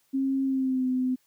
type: tone with pitch glide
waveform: sine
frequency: 269 to 255.4 Hz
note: C4 to C4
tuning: +48 to -42 cents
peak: -23 dBFS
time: 0.13-1.16 s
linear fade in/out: 20 ms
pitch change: -90 cents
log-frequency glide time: 0.44-0.87 s
effects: white hiss -68 dBFS RMS until 1.26 s + high-pass 60 Hz 12 dB/octave